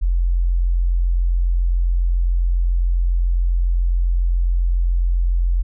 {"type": "tone", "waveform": "sine", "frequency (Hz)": 43.65, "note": "F1", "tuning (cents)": 0, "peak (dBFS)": -14, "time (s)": [0.01, 5.63], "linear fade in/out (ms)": 20, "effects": []}